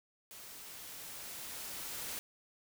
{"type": "noise with level ramp", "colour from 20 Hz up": "white", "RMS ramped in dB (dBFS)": [-51, -41], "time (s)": [0.31, 2.19], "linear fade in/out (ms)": 0, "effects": []}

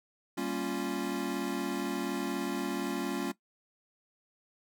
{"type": "chord", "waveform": "square", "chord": "G half-diminished seventh", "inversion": "none", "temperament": "equal", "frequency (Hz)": [196, 233.1, 277.2, 349.2], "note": ["G3", "Bb3", "Db4", "F4"], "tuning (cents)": [0, 0, 0, 0], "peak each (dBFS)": [-40, -39, -36, -37], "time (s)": [0.37, 3.32], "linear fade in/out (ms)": 10, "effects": ["noise-tail reverb RT60 0.1 s tail -17 dB re dry"]}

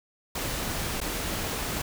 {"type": "noise with dropouts", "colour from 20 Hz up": "pink", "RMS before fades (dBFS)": -31, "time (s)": [0.35, 1.82], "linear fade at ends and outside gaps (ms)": 5, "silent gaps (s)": [1.004, 1.013], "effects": []}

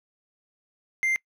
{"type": "tone", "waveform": "triangle", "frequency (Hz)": 2093, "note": "C7", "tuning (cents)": 0, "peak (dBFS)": -20, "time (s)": [1.03, 1.16], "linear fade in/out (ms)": 0, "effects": ["noise-tail reverb RT60 0.1 s tail -23 dB re dry"]}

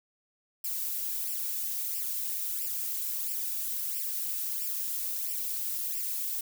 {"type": "noise with flanger", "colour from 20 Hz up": "violet", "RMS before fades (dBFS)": -33, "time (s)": [0.64, 6.41], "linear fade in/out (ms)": 5, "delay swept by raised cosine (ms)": [0.38, 2.78], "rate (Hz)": 1.5, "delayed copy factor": 0.85, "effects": []}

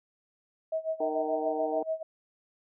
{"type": "tone with tremolo", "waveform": "sine", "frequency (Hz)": 640, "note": "D#5", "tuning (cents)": 49, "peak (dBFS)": -26, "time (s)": [0.72, 2.03], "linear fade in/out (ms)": 5, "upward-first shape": "sine", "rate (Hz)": 6.9, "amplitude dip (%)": 90}
{"type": "harmonic tone", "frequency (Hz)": 154.3, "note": "D#3", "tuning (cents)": -14, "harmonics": [2, 3, 4, 5, 6], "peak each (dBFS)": [-36, -33, -43, -34, -44], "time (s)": [1, 1.83], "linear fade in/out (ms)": 5}
{"effects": []}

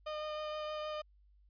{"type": "tone with vibrato", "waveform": "30% pulse", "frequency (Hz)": 610, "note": "D#5", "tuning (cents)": -34, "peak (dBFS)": -35, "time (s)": [0.06, 1.02], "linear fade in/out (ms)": 10, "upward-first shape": "triangle", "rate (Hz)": 6.4, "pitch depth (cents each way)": 12, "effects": ["added 50 Hz sine -62 dBFS peak until 1.49 s", "resampled to 11025 Hz"]}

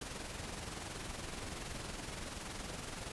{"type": "noise with amplitude modulation", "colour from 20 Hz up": "pink", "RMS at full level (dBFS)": -42, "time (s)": [0.01, 3.12], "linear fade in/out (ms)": 5, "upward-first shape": "sine", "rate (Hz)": 21.3, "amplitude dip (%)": 45, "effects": ["resampled to 24000 Hz"]}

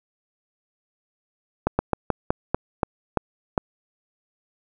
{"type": "slowing click train", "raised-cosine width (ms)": 1, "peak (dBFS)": -5, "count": 9, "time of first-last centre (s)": [1.67, 3.578], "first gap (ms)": 120, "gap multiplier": 1.19, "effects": []}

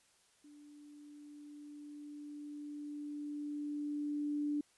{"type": "tone with level ramp", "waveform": "sine", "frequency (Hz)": 293.7, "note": "D4", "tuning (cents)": 0, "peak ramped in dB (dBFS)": [-55, -32], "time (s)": [0.44, 4.61], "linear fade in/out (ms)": 5, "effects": ["white hiss -70 dBFS RMS until 4.77 s", "resampled to 24000 Hz"]}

